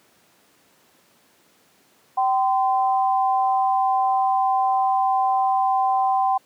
sine tone pair together, 771.6 / 1030 Hz, G5 / C6, -28 / -28 cents, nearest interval perfect fourth, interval 500 cents, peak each -18 / -23 dBFS, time 2.17-6.38 s, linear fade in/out 10 ms, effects pink hiss -58 dBFS RMS until 6.45 s + high-pass 200 Hz 12 dB/octave

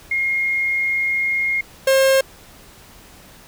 sine / 45% pulse tone pair in turn, 2140 / 535 Hz, C7 / C5, +38 / +38 cents, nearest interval 2 octaves, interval 2400 cents, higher first, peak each -17 / -12 dBFS, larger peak second, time 0.11-1.61 / 1.87-2.21 s, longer first, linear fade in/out 5 ms, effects pink hiss -45 dBFS RMS until 3.47 s

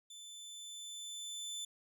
25% pulse tone with level ramp, 3520 Hz, A7, in tune, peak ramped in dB -46 to -36 dBFS, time 0.1-1.65 s, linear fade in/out 5 ms, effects none

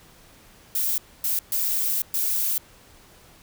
violet noise bursts at uneven times, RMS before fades -24 dBFS, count 4, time 0.75-0.98 / 1.24-1.39 / 1.52-2.02 / 2.14-2.58 s, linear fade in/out 2 ms, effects pink hiss -52 dBFS RMS until 3.42 s

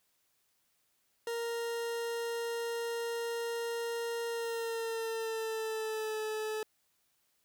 40% pulse tone with pitch glide, 466.2 to 432.5 Hz, A#4 to A4, 0 to -30 cents, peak -33 dBFS, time 1.27-6.63 s, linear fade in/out 2 ms, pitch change -130 cents, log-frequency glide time 4.27-6.2 s, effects white hiss -75 dBFS RMS until 7.44 s

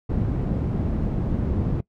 white low-pass noise, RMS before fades -24 dBFS, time 0.09-1.81 s, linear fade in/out 10 ms, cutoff 190 Hz, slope 12 dB/octave, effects noise-tail reverb RT60 0.1 s tail -22 dB re dry

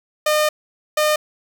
sawtooth tone pair in turn, 608 / 608 Hz, D#5 / D#5, -40 / -40 cents, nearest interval unison, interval 0 cents, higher neither, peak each -11 dBFS, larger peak neither, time 0.26-0.49 / 0.97-1.16 s, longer first, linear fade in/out 5 ms, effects none

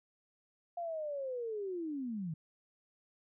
sine linear sweep, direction down, 702 to 150 Hz, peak -36 dBFS, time 0.77-2.34 s, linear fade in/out 5 ms, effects none

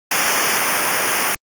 pink noise with comb filter, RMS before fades -18 dBFS, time 0.11-1.35 s, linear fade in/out 5 ms, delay 0.25 ms, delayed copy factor -0.85, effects high-pass 150 Hz 12 dB/octave + Opus 48 kbps

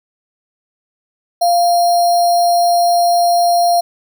sine tone with sample-and-hold, 696 Hz, F5, 6 cents flat, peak -9 dBFS, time 1.41-3.81 s, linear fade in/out 10 ms, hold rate 4900 Hz, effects none

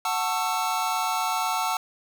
square chord, F# minor seventh, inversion none, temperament just, 740 / 888 / 1110 / 1332 Hz, F#5 / A5 / C#6 / E6, 0 / +16 / +2 / +18 cents, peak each -30 / -29 / -34 / -30 dBFS, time 0.05-1.77 s, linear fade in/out 2 ms, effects 10-bit

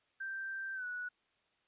sine tone with pitch glide, 1568 to 1471.5 Hz, G6 to F#6, 0 to -10 cents, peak -38 dBFS, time 0.2-1.09 s, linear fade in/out 10 ms, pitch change -110 cents, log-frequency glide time 0.74-0.85 s, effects white hiss -75 dBFS RMS until 1.67 s + resampled to 8000 Hz

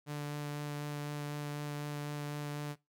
sawtooth tone with vibrato, 146.83 Hz, D3, in tune, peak -33 dBFS, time 0.06-2.76 s, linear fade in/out 50 ms, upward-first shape sine, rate 4 Hz, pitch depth 9 cents each way, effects noise-tail reverb RT60 0.2 s tail -20 dB re dry

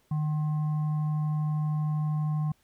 sine tone with frequency modulation, 152.1 Hz, D#3, 39 cents flat, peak -25 dBFS, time 0.11-2.52 s, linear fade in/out 5 ms, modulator 912 Hz, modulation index 0.2, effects pink hiss -68 dBFS RMS until 2.63 s

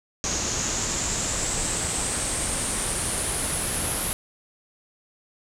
pink noise with low-pass filter sweep, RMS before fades -27 dBFS, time 0.24-4.13 s, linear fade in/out 0 ms, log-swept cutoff 6500 to 11000 Hz, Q 6.6, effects none

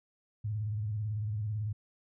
sine tone with vibrato, 106.2 Hz, G#2, 39 cents sharp, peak -31 dBFS, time 0.44-1.73 s, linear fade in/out 10 ms, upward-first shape square, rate 18 Hz, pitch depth 71 cents each way, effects none

